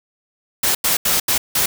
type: noise bursts at uneven times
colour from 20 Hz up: white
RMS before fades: -17 dBFS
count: 5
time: 0.63-0.75 / 0.84-0.97 / 1.05-1.2 / 1.28-1.38 / 1.55-1.66 s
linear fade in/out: 5 ms
effects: none